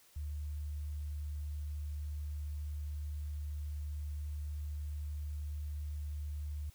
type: tone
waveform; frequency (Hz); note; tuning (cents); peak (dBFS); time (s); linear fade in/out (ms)
sine; 74.2; D2; +18; -37; 0.16-6.7; 5
effects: white hiss -64 dBFS RMS until 6.74 s